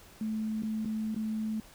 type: tone with dropouts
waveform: sine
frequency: 218 Hz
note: A3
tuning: 16 cents flat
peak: -30 dBFS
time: 0.21-1.6 s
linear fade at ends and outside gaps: 2 ms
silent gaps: 0.623-0.633 / 0.848-0.856 / 1.146-1.162 s
effects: pink hiss -55 dBFS RMS until 1.74 s